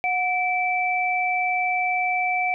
sine tone pair together, 731 / 2321 Hz, F#5 / D7, -21 / -21 cents, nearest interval octave + minor sixth, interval 2000 cents, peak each -23 dBFS, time 0.04-2.54 s, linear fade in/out 0 ms, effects none

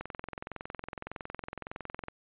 click train, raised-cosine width 0.5 ms, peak -23 dBFS, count 46, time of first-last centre 0.01-2.084 s, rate 21.7 Hz, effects resampled to 8000 Hz

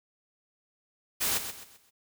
white noise with echo, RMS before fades -28 dBFS, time 1.2-1.39 s, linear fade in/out 20 ms, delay 130 ms, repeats 4, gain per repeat -9 dB, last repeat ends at 1.91 s, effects none

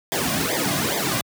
pink noise with flanger, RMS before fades -23 dBFS, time 0.12-1.21 s, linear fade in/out 0 ms, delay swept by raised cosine 0.71 to 2.31 ms, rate 2.4 Hz, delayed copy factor -1, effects high-pass 100 Hz 12 dB/octave

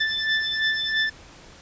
25% pulse beating tone pair, 1760 / 1763 Hz, A6 / A6, 0 / +3 cents, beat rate 3 Hz, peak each -22 / -20 dBFS, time 0-1.1 s, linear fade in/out 10 ms, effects pink hiss -47 dBFS RMS until 1.61 s + resampled to 16000 Hz

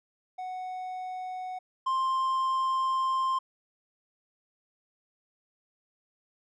triangle tone pair in turn, 740 / 1051.7 Hz, F#5 / C6, 0 / +9 cents, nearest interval tritone, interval 609 cents, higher second, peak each -32 / -23 dBFS, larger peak second, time 0.38-1.59 / 1.86-3.39 s, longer second, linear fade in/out 10 ms, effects resampled to 22050 Hz

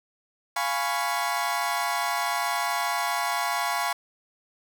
30% pulse chord, C# dominant seventh, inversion first, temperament equal, 698.5 / 830.6 / 987.8 / 1108.7 Hz, E#5 / G#5 / B5 / C#6, 0 / 0 / 0 / 0 cents, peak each -28 dBFS, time 0.56-3.93 s, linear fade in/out 5 ms, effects none

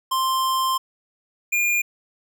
square tone pair in turn, 1050 / 2415 Hz, C6 / D7, +6 / +48 cents, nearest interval octave + major second, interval 1442 cents, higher second, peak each -20 / -19 dBFS, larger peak second, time 0.11-0.78 / 1.52-1.82 s, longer first, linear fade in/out 10 ms, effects none

